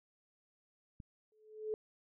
click, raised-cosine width 5 ms, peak -36 dBFS, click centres 1.002 s
sine tone with exponential growth, 431.4 Hz, A4, 34 cents flat, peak -32 dBFS, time 1.32-1.74 s, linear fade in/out 1 ms, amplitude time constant 90 ms
effects none

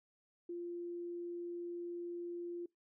sine tone, 346.9 Hz, F4, 12 cents flat, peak -40 dBFS, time 0.49-2.66 s, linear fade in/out 5 ms, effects noise-tail reverb RT60 0.2 s tail -25 dB re dry

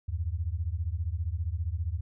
sine beating tone pair, 77.3 / 92.3 Hz, D#2 / F#2, -11 / -4 cents, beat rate 15 Hz, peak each -31 / -32 dBFS, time 0.08-2.01 s, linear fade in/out 10 ms, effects none

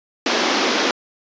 pink band-pass noise, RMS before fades -19 dBFS, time 0.26-0.91 s, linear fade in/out 2 ms, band 230 to 6000 Hz, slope 48 dB/octave, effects resampled to 16000 Hz

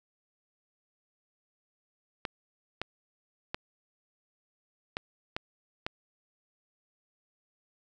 clicks, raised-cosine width 0.3 ms, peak -16 dBFS, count 6, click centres 2.252 / 2.816 / 3.545 / 4.969 / 5.365 / 5.865 s, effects none

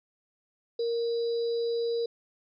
sine tone with sample-and-hold, 466.2 Hz, A#4, in tune, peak -26 dBFS, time 0.79-2.06 s, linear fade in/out 5 ms, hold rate 4410 Hz, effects resampled to 16000 Hz

